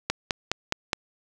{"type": "click train", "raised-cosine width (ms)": 0.2, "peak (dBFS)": -6, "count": 5, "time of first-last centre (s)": [0.1, 0.932], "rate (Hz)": 4.81, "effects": []}